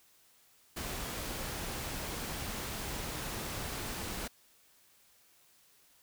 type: noise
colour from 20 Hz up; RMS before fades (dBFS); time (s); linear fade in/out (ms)
pink; -39; 0.76-4.28; 10
effects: white hiss -65 dBFS RMS until 6.02 s